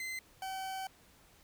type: tone pair in turn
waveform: 40% pulse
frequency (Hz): 2061 / 764.2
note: C7 / G5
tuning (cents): -27 / -44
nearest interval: octave + perfect fourth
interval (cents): 1717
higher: first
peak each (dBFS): -37 / -37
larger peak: neither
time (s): 0-0.19 / 0.42-0.87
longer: second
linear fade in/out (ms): 2
effects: pink hiss -63 dBFS RMS until 1.43 s